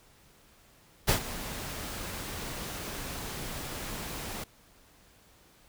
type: noise with ADSR envelope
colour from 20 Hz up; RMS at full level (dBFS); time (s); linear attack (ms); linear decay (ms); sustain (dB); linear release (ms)
pink; -23; 1.07-4.44; 23; 100; -15; 5
effects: pink hiss -60 dBFS RMS until 5.68 s